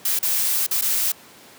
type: noise with dropouts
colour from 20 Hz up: blue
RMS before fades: -21 dBFS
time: 0.05-1.12 s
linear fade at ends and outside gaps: 5 ms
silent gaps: 0.19-0.227 / 0.666-0.71 / 0.813-0.821 s
effects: pink hiss -46 dBFS RMS until 1.58 s + high-pass 200 Hz 12 dB/octave